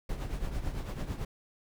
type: noise with tremolo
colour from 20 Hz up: brown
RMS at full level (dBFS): -32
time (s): 0.09-1.25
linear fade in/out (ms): 5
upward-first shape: triangle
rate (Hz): 9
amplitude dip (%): 70
effects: none